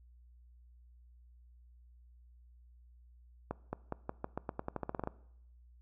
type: accelerating click train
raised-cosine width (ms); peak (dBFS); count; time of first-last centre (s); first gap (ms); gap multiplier
1; -22; 16; 3.51-5.074; 220; 0.88
effects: noise-tail reverb RT60 0.8 s tail -21 dB re dry + added 60 Hz sine -57 dBFS peak until 5.81 s